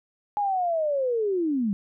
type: linear sweep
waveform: sine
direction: down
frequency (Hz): 839 to 190.4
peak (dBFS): -22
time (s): 0.37-1.73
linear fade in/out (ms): 0
effects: none